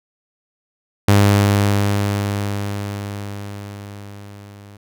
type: tone with level ramp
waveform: sawtooth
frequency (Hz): 101.3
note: G#2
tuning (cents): -43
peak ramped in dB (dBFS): -5 to -35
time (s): 1.08-4.77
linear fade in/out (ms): 5
effects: none